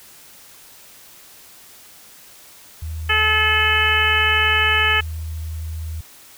sine tone, 79.7 Hz, D#2, 42 cents sharp, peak -25 dBFS, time 2.82-6.01 s, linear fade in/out 5 ms
harmonic tone, 431.3 Hz, A4, 35 cents flat, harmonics 1 / 2 / 3 / 4 / 5 / 6 / 7, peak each -30 / -27 / -23 / -19 / -23 / -21 / -21 dBFS, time 3.09-5.01 s, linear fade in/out 10 ms
effects white hiss -45 dBFS RMS until 6.37 s

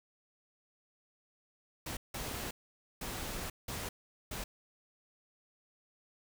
pink noise bursts at uneven times, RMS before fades -40 dBFS, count 5, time 1.86-1.97 / 2.14-2.51 / 3.01-3.5 / 3.68-3.89 / 4.31-4.44 s, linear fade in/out 5 ms, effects none

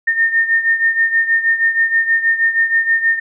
sine beating tone pair, 1821 / 1827.3 Hz, A#6 / A#6, -41 / -35 cents, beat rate 6.3 Hz, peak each -13 / -18 dBFS, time 0.07-3.2 s, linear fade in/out 10 ms, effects none

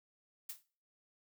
blue noise with exponential decay, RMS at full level -39 dBFS, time 0.49-0.63 s, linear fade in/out 5 ms, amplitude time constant 30 ms, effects noise-tail reverb RT60 0.4 s tail -19 dB re dry

